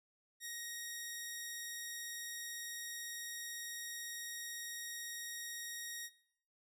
10% pulse tone, 1878 Hz, A#6, 12 cents sharp, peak -34 dBFS, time 0.4-6.1 s, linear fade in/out 50 ms, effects noise-tail reverb RT60 0.6 s tail -18 dB re dry

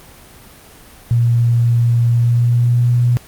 sine tone with pitch glide, 118.3 to 121.42 Hz, A#2 to B2, +26 to -29 cents, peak -10 dBFS, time 1.11-3.17 s, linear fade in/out 0 ms, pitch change +45 cents, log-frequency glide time 2.09-2.91 s, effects pink hiss -41 dBFS RMS until 3.27 s + Opus 24 kbps

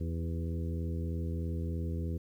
harmonic tone with a mistuned harmonic, 83.2 Hz, E2, 17 cents sharp, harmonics 1 / 2 / 3 / 4 / 5 / 6, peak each -33 / -39 / -43 / -45 / -47 / -49 dBFS, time 0-2.18 s, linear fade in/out 10 ms, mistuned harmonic 5, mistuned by -26 cents, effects 11-bit

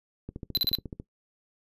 click train, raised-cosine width 3 ms, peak -24 dBFS, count 11, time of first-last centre 0.29-0.999 s, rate 14.1 Hz
square tone bursts, 4029 Hz, B7, 34 cents sharp, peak -22 dBFS, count 4, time 0.55-0.751 s, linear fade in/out 0 ms, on 21 ms, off 39 ms
effects noise-tail reverb RT60 0.1 s tail -19 dB re dry + resampled to 32000 Hz

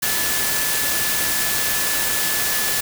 sine tone in noise, 1731 Hz, A6, 29 cents flat, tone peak -28 dBFS, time 0.02-2.81 s, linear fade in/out 10 ms, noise white, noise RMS -21 dBFS, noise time 0.02-2.81 s, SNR -10 dB, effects none

